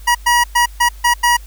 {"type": "tone bursts at uneven times", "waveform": "25% pulse", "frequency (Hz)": 960, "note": "B5", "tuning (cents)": -49, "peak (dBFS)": -6, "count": 6, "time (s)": [[0.07, 0.15], [0.26, 0.44], [0.55, 0.66], [0.8, 0.89], [1.04, 1.14], [1.23, 1.37]], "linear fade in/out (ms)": 10, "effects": ["added 50 Hz sine -32 dBFS peak until 1.46 s", "white hiss -46 dBFS RMS until 1.46 s"]}